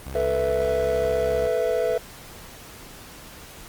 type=tone; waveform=sawtooth; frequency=67.1 Hz; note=C2; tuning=44 cents sharp; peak=-28 dBFS; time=0.06-1.48 s; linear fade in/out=10 ms
type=chord; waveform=triangle; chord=A suspended second; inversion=none; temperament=just; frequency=440 / 495 / 660 Hz; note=A4 / B4 / E5; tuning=0 / +4 / +2 cents; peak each=-24 / -22 / -23 dBFS; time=0.15-1.98 s; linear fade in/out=2 ms
effects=pink hiss -43 dBFS RMS until 3.68 s + Opus 32 kbps